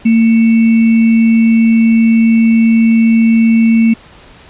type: tone with sample-and-hold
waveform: sine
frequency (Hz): 226.9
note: A#3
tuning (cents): -47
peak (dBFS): -5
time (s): 0.05-3.94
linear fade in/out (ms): 10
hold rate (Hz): 2450
effects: pink hiss -39 dBFS RMS until 4.49 s + resampled to 8000 Hz